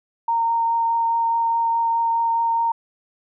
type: tone with vibrato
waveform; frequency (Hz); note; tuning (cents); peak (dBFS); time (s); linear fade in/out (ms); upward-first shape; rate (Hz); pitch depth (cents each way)
sine; 922; A#5; -19; -17; 0.28-2.72; 5; triangle; 4.8; 10
effects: none